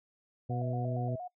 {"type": "harmonic tone", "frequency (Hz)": 123.47, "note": "B2", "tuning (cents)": 0, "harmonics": [1, 2, 3, 4, 5], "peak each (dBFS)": [-32, -40, -44, -43, -50], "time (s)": [0.49, 1.16], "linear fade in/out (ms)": 10}
{"type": "tone with vibrato", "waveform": "sine", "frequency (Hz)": 684, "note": "F5", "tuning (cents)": -36, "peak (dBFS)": -38, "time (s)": [0.5, 1.28], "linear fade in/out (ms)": 10, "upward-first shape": "square", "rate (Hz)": 4.3, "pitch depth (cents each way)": 96}
{"effects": ["noise-tail reverb RT60 0.1 s tail -22 dB re dry"]}